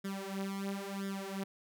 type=tone with flanger; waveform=sawtooth; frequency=196 Hz; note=G3; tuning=in tune; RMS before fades=-39 dBFS; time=0.04-1.44 s; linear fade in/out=10 ms; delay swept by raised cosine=0.57 to 6.07 ms; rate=0.98 Hz; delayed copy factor=+0.9; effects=none